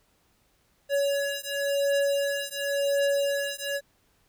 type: beating tone pair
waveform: square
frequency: 562 / 562.93 Hz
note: C#5 / C#5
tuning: +24 / +27 cents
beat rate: 0.93 Hz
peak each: -28 dBFS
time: 0.89-3.81 s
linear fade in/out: 50 ms
effects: pink hiss -67 dBFS RMS until 4.28 s